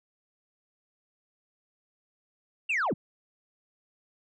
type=linear sweep; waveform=sine; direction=down; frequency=2826 to 88.3 Hz; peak=-23 dBFS; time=2.69-2.94 s; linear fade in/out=10 ms; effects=tanh soft clip ceiling -23 dBFS